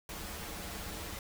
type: noise with comb filter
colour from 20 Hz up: pink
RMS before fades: -42 dBFS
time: 0.09-1.19 s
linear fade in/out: 2 ms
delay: 7.8 ms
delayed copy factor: -0.7
effects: none

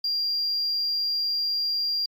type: tone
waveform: sine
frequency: 4774 Hz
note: D8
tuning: 28 cents sharp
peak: -22 dBFS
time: 0.04-2.06 s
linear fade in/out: 5 ms
effects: tanh soft clip ceiling -20 dBFS + AAC 48 kbps

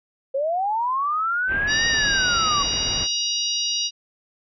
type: linear two-way sweep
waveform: sine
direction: up then down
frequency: 523.3 to 1864.7 to 1109 Hz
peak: -20 dBFS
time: 0.34-2.63 s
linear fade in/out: 10 ms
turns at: 1.87 s
type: low-pass noise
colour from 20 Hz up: pink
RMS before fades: -32 dBFS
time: 1.47-3.08 s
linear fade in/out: 50 ms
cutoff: 2900 Hz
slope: 48 dB/octave
type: harmonic tone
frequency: 951 Hz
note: A#5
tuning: 34 cents sharp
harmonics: 3 / 4 / 5 / 6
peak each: -27 / -27 / -27 / -27 dBFS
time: 1.67-3.91 s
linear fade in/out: 50 ms
effects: none

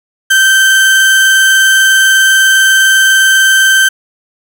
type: tone with vibrato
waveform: 35% pulse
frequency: 1554 Hz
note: G6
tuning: 16 cents flat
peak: -3 dBFS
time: 0.3-3.89 s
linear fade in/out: 10 ms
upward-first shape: square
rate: 20 Hz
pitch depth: 13 cents each way
effects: none

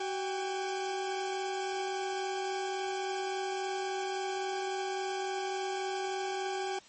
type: tone pair together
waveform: 40% pulse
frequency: 378.2 / 800 Hz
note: F#4 / G5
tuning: +38 / +35 cents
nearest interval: octave + minor second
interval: 1297 cents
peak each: -34 / -35 dBFS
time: 0-6.79 s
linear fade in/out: 5 ms
effects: white hiss -56 dBFS RMS until 6.88 s + MP3 32 kbps

